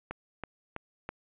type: click train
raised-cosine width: 0.5 ms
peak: -21 dBFS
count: 4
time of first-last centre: 0.11-1.09 s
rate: 3.06 Hz
effects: resampled to 8000 Hz + 10-bit